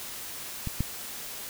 clicks, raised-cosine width 5 ms, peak -19 / -14 dBFS, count 2, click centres 0.673 / 0.806 s, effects white hiss -39 dBFS RMS until 1.49 s

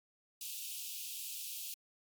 white high-pass noise, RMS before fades -43 dBFS, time 0.41-1.74 s, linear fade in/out 2 ms, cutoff 2500 Hz, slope 96 dB/octave, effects MP3 96 kbps

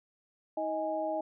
sine tone cluster, 318.9 / 629 / 828 Hz, D#4 / D#5 / G#5, +43 / +19 / -5 cents, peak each -38 / -32 / -36 dBFS, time 0.57-1.21 s, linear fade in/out 5 ms, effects none

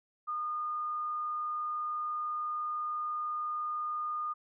sine tone, 1221 Hz, D#6, 33 cents flat, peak -32 dBFS, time 0.27-4.34 s, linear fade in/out 20 ms, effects none

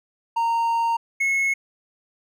triangle tone pair in turn, 924 / 2182 Hz, A#5 / C#7, -16 / -28 cents, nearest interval octave + minor third, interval 1488 cents, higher second, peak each -17 dBFS, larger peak neither, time 0.36-0.97 / 1.2-1.54 s, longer first, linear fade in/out 10 ms, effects none

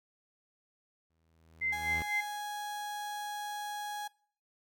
sawtooth tone with exponential growth, 81.1 Hz, E2, 28 cents flat, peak -33 dBFS, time 1.1-2.02 s, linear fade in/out 0 ms, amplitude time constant 200 ms
sine tone with tremolo, 2076 Hz, C7, 14 cents flat, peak -29 dBFS, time 1.61-2.21 s, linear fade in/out 10 ms, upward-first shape sine, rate 4 Hz, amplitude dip 85%
35% pulse tone, 830.6 Hz, G#5, in tune, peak -35 dBFS, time 1.72-4.08 s, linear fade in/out 10 ms
effects noise-tail reverb RT60 0.5 s tail -23 dB re dry

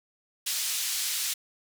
pink band-pass noise, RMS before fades -30 dBFS, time 0.46-1.34 s, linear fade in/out 10 ms, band 3700 to 15000 Hz, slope 12 dB/octave, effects none

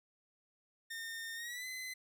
sawtooth tone with pitch glide, 1823 to 2034 Hz, A#6 to C7, -39 to -50 cents, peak -38 dBFS, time 0.9-1.94 s, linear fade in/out 10 ms, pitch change +189 cents, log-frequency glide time 1.35-1.67 s, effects none

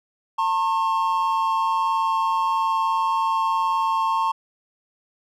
triangle tone pair together, 899.2 / 1078 Hz, A5 / C#6, +37 / -49 cents, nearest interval minor third, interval 314 cents, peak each -20 dBFS, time 0.38-4.32 s, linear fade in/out 10 ms, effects none

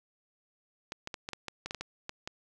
clicks, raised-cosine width 0.2 ms, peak -20 dBFS, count 12, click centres 0.921 / 1.074 / 1.142 / 1.289 / 1.333 / 1.483 / 1.66 / 1.709 / 1.747 / 1.81 / 2.094 / 2.275 s, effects none

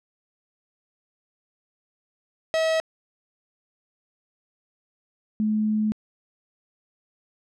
45% pulse / sine tone pair in turn, 643 / 214.6 Hz, E5 / A3, -43 / -43 cents, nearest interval octave + perfect fifth, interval 1900 cents, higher first, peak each -20 dBFS, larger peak neither, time 2.54-2.8 / 5.4-5.92 s, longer second, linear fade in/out 0 ms, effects low-pass 6000 Hz 12 dB/octave

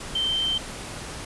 sine tone in noise, 3119 Hz, G7, 9 cents flat, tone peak -22 dBFS, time 0.15-0.58 s, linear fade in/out 5 ms, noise pink, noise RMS -36 dBFS, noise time 0-1.25 s, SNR +11 dB, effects resampled to 24000 Hz

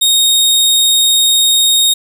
sawtooth tone, 3724 Hz, A#7, 2 cents flat, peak -5 dBFS, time 0.01-1.94 s, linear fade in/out 10 ms, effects none

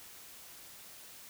silence, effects white hiss -52 dBFS RMS until 1.29 s

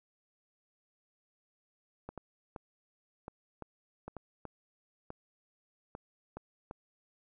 clicks, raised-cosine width 1 ms, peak -28 dBFS, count 12, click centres 2.09 / 2.177 / 2.562 / 3.281 / 3.623 / 4.08 / 4.167 / 4.453 / 5.104 / 5.951 / 6.37 / 6.711 s, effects none

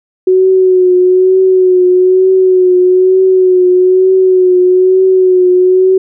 sine tone with vibrato, 370 Hz, F#4, in tune, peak -4 dBFS, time 0.27-5.98 s, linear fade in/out 5 ms, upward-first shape triangle, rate 1.1 Hz, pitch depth 38 cents each way, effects none

